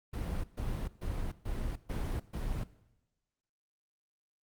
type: noise bursts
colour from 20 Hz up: brown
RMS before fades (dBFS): -35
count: 6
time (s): 0.13-2.64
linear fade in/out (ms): 10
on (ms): 310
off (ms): 130
effects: noise-tail reverb RT60 1.0 s tail -18 dB re dry + Opus 32 kbps